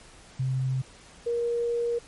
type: tone pair in turn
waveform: sine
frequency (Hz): 130.81 / 472.4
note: C3 / A#4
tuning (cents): 0 / +23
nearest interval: octave + minor seventh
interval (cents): 2223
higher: second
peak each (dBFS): -24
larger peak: neither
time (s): 0.39-0.82 / 1.26-1.99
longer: second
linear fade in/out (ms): 10
effects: pink hiss -51 dBFS RMS until 2.07 s + MP3 48 kbps